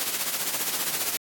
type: noise with tremolo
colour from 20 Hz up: white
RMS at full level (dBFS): -25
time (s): 0-1.17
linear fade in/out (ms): 0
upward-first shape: triangle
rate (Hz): 15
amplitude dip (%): 60
effects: high-pass 150 Hz 12 dB/octave + AAC 64 kbps